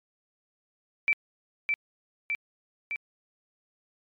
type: tone with echo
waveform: sine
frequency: 2330 Hz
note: D7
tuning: 14 cents flat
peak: -20 dBFS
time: 1.08-1.13 s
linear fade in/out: 0 ms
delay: 610 ms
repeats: 3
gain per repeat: -3 dB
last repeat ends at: 2.96 s
effects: MP3 96 kbps